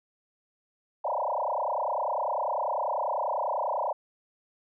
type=tone with frequency modulation; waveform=sine; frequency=777 Hz; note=G5; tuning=16 cents flat; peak=-26 dBFS; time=1.04-3.93 s; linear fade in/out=10 ms; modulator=30.1 Hz; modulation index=7.4; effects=none